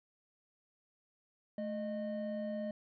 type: tone pair together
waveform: triangle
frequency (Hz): 217 / 613.8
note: A3 / D#5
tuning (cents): -24 / -24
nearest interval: octave + tritone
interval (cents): 1800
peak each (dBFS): -37 / -37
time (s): 1.58-2.71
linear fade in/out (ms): 2
effects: resampled to 11025 Hz